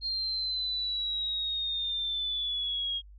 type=linear sweep; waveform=sine; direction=down; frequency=4218 to 3257 Hz; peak=-29 dBFS; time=0.01-3.02 s; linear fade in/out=50 ms; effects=added 50 Hz sine -48 dBFS peak until 3.18 s